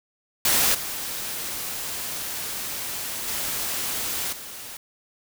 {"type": "noise with level steps", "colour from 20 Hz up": "white", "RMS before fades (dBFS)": [-20, -31, -28, -38], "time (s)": [0.45, 4.77], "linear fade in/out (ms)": 2, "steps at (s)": [0.74, 3.27, 4.32], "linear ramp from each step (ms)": 10, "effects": []}